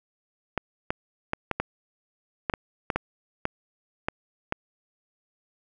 clicks, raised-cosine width 0.5 ms, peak -10 dBFS, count 12, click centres 0.577 / 0.905 / 1.334 / 1.513 / 1.6 / 2.498 / 2.538 / 2.902 / 2.96 / 3.454 / 4.085 / 4.524 s, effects none

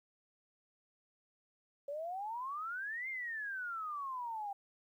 sine exponential two-way sweep, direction up then down, 554.4 to 2141 to 785 Hz, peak -38 dBFS, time 1.88-4.53 s, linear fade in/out 5 ms, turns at 3.09 s, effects 12-bit

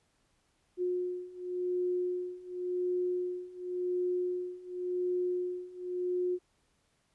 sine beating tone pair, 359.6 / 360.51 Hz, F#4 / F#4, -49 / -45 cents, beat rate 0.91 Hz, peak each -35 / -33 dBFS, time 0.77-6.39 s, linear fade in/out 50 ms, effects pink hiss -73 dBFS RMS until 7.14 s + resampled to 24000 Hz

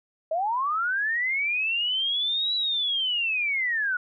sine linear two-way sweep, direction up then down, 614 to 3951 to 1437 Hz, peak -23 dBFS, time 0.31-3.97 s, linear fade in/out 5 ms, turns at 2.55 s, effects none

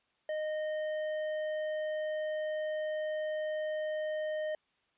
triangle tone with tanh clipping, 617 Hz, D#5, 15 cents flat, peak -34 dBFS, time 0.29-4.55 s, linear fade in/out 2 ms, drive 14 dB, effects white hiss -74 dBFS RMS until 4.97 s + resampled to 8000 Hz

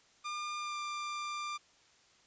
sawtooth tone with pitch glide, 1203 to 1189.2 Hz, D6 to D6, +41 to +21 cents, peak -33 dBFS, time 0.24-1.58 s, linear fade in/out 20 ms, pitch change -20 cents, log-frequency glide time 0.6-0.76 s, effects white hiss -65 dBFS RMS until 2.26 s + resampled to 16000 Hz

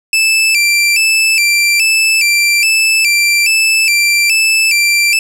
sawtooth tone with vibrato, 2489 Hz, D#7, in tune, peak -5 dBFS, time 0.13-5.19 s, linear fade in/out 2 ms, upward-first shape square, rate 1.2 Hz, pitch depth 95 cents each way, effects low-pass 12000 Hz 12 dB/octave + 7-bit

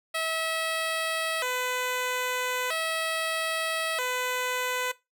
10% pulse tone with vibrato, 570 Hz, C#5, 48 cents sharp, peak -19 dBFS, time 0.14-4.92 s, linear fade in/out 10 ms, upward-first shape square, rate 0.39 Hz, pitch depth 220 cents each way, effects noise-tail reverb RT60 0.2 s tail -18 dB re dry

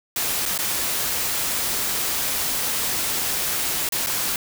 white noise with dropouts, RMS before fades -24 dBFS, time 0.16-4.36 s, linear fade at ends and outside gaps 2 ms, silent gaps 0.455-0.459 / 0.578-0.588 / 3.889-3.922 / 4.063-4.069 s, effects none

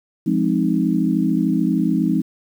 sine chord, F minor seventh, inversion none, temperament equal, 174.61 / 207.7 / 261.6 / 311.1 Hz, F3 / Ab3 / C4 / Eb4, 0 / 0 / 0 / 0 cents, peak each -21 dBFS, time 0.26-2.22 s, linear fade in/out 10 ms, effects 8-bit

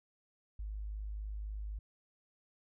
sine tone, 51.91 Hz, G#1, in tune, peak -38 dBFS, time 0.59-1.79 s, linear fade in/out 5 ms, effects none

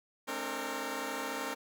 10% pulse tone cluster, 214.7 / 267.3 / 300.6 / 460 Hz, A3 / C4 / D4 / A#4, -42 / +37 / +40 / -23 cents, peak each -38 / -31 / -34 / -31 dBFS, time 0.27-1.55 s, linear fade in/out 20 ms, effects none

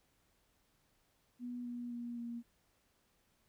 sine tone with pitch steps, 244.4 / 241.5 / 238.5 / 235.7 Hz, B3 / B3 / A#3 / A#3, -18 / -39 / +40 / +19 cents, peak -40 dBFS, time 1.39-2.43 s, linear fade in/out 50 ms, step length 260 ms, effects pink hiss -75 dBFS RMS until 3.48 s

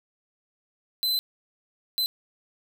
45% pulse tone bursts at uneven times, 4041 Hz, B7, 39 cents sharp, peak -22 dBFS, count 2, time 1.03-1.19 / 1.98-2.06 s, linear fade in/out 0 ms, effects none

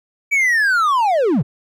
triangle linear sweep, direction down, 2314 to 104.3 Hz, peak -11 dBFS, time 0.31-1.43 s, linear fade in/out 20 ms, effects none

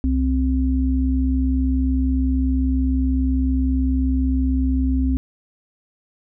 sine tone pair together, 65.34 / 261.6 Hz, C2 / C4, -2 / 0 cents, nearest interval 2 octaves, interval 2402 cents, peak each -18 / -20 dBFS, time 0.04-5.17 s, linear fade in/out 0 ms, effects none

